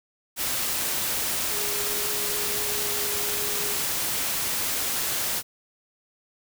sine tone in noise, 414.6 Hz, G#4, 3 cents flat, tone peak -36 dBFS, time 1.49-3.78 s, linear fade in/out 50 ms, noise white, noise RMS -27 dBFS, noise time 0.36-5.43 s, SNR -12 dB, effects none

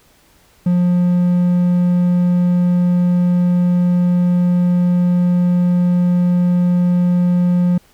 triangle tone, 177.3 Hz, F3, 26 cents sharp, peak -9 dBFS, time 0.66-7.78 s, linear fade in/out 5 ms, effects pink hiss -52 dBFS RMS until 7.93 s

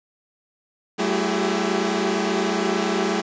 sawtooth tone cluster, 191.6 / 220.2 / 335.1 / 380 / 409.8 Hz, G3 / A3 / E4 / F#4 / G#4, -39 / +2 / +29 / +46 / -23 cents, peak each -23 dBFS, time 0.98-3.22 s, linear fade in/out 20 ms, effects resampled to 16000 Hz + 8-bit

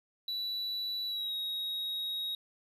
triangle tone with pitch glide, 3947 to 3786 Hz, B7 to A#7, -2 to +26 cents, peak -32 dBFS, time 0.28-2.35 s, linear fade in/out 2 ms, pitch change -72 cents, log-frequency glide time 1.07-1.34 s, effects none

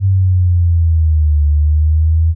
sine exponential two-way sweep, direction down then up, 98 to 73.42 to 82.2 Hz, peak -8 dBFS, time 0-2.35 s, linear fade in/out 50 ms, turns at 1.44 s, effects none

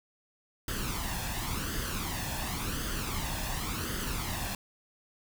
pink noise with flanger, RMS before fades -34 dBFS, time 0.68-4.55 s, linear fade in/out 2 ms, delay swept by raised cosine 0.62 to 1.17 ms, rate 0.92 Hz, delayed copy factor +0.6, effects none

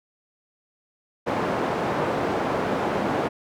white band-pass noise, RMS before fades -25 dBFS, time 1.26-3.29 s, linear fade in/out 20 ms, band 140 to 790 Hz, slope 12 dB/octave, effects none

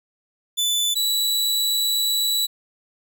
sawtooth tone pair in turn, 3498 / 3934 Hz, A7 / B7, -11 / -7 cents, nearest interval major second, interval 204 cents, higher second, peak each -16 dBFS, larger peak neither, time 0.57-0.95 / 0.95-2.47 s, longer second, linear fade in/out 20 ms, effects none

